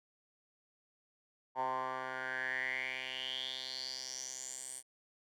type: tone with band-pass filter sweep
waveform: 10% pulse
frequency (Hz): 129.8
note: C3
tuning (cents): -13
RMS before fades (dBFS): -40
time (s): 1.55-4.83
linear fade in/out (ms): 50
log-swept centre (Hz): 900 to 9100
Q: 6.9
effects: none